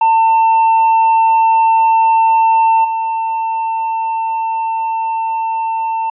triangle tone with level steps, 898 Hz, A5, 35 cents sharp, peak -6 / -13 dBFS, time 0.01-6.1 s, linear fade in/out 5 ms, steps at 2.84 s, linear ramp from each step 10 ms, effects resampled to 8000 Hz

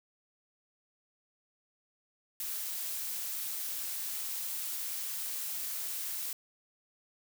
blue noise with amplitude modulation, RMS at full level -36 dBFS, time 2.4-6.33 s, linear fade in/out 2 ms, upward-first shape sine, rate 191 Hz, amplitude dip 25%, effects none

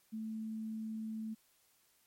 sine tone, 220 Hz, A3, in tune, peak -38 dBFS, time 0.12-1.35 s, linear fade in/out 20 ms, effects white hiss -71 dBFS RMS until 2.06 s + MP3 64 kbps

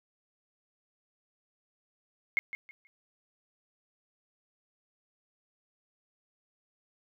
sine tone with echo, 2160 Hz, C#7, 45 cents flat, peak -23 dBFS, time 2.37-2.39 s, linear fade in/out 0 ms, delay 160 ms, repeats 3, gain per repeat -12 dB, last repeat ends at 2.87 s, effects none

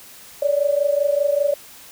sine tone pair together, 565.9 / 591 Hz, C#5 / D5, +36 / +11 cents, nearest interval minor second, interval 75 cents, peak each -18 / -20 dBFS, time 0.42-1.54 s, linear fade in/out 5 ms, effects white hiss -43 dBFS RMS until 1.91 s

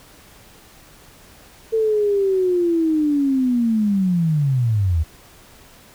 sine linear sweep, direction down, 450.3 to 74.8 Hz, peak -15 dBFS, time 1.72-5.04 s, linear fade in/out 20 ms, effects pink hiss -47 dBFS RMS until 5.94 s

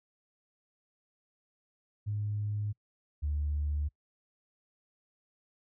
sine tone pair in turn, 104.3 / 73.75 Hz, G#2 / D2, +8 / +8 cents, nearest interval tritone, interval 600 cents, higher first, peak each -30 / -28 dBFS, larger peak second, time 2.06-2.73 / 3.22-3.89 s, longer neither, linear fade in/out 20 ms, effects noise-tail reverb RT60 0.1 s tail -26 dB re dry + tanh soft clip ceiling -24 dBFS

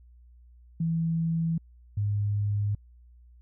sine tone pair in turn, 164.5 / 102.91 Hz, E3 / G#2, -3 / -15 cents, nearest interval minor sixth, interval 812 cents, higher first, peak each -24 dBFS, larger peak neither, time 0.8-1.58 / 1.97-2.75 s, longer neither, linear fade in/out 5 ms, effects added 60 Hz sine -51 dBFS peak until 3.41 s

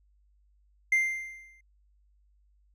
triangle tone with exponential decay, 2093 Hz, C7, in tune, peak -17 dBFS, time 0.92-1.61 s, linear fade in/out 5 ms, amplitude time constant 150 ms, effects tanh soft clip ceiling -13 dBFS + added 50 Hz sine -62 dBFS peak until 2.74 s

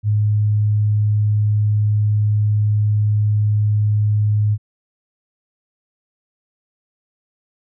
sine tone, 105.3 Hz, G#2, 24 cents sharp, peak -13 dBFS, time 0.03-4.58 s, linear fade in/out 50 ms, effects none

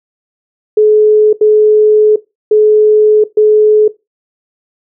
sine tone bursts at uneven times, 426.7 Hz, G#4, 47 cents sharp, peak -3 dBFS, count 4, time 0.77-1.33 / 1.41-2.16 / 2.51-3.24 / 3.37-3.88 s, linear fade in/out 5 ms, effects noise-tail reverb RT60 0.2 s tail -17 dB re dry

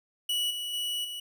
45% pulse tone with level steps, 2938 Hz, F#7, 13 cents flat, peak -26 / -32 / -29 / -35 dBFS, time 0.29-1.2 s, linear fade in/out 5 ms, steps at 0.5 / 0.73 / 1.04 s, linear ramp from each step 10 ms, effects none

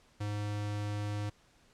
square tone, 103.83 Hz, G#2, in tune, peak -34 dBFS, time 0.2-1.3 s, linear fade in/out 10 ms, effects pink hiss -65 dBFS RMS until 1.73 s + low-pass 8000 Hz 12 dB/octave

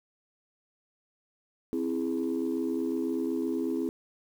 sine chord, C augmented, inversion none, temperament equal, 261.6 / 329.6 / 415.3 Hz, C4 / E4 / G#4, 0 / 0 / 0 cents, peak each -30 / -30 / -33 dBFS, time 1.73-3.89 s, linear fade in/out 0 ms, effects tanh soft clip ceiling -21 dBFS + 9-bit

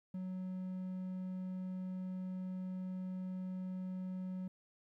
triangle tone, 185.2 Hz, F#3, 2 cents sharp, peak -37 dBFS, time 0.14-4.48 s, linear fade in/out 5 ms, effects 13-bit

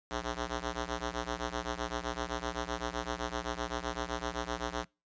5% pulse ring-modulated tone, 119.4 Hz, A#2, 42 cents sharp, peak -20 dBFS, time 0.11-4.85 s, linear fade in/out 0 ms, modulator 183 Hz, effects noise-tail reverb RT60 0.3 s tail -26 dB re dry + resampled to 16000 Hz

